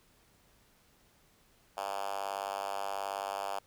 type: tone with high-pass filter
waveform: 5% pulse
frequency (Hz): 98.7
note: G2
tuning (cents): +12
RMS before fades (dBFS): -37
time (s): 1.77-3.59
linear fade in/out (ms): 5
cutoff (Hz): 710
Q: 2.8
effects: pink hiss -66 dBFS RMS until 3.66 s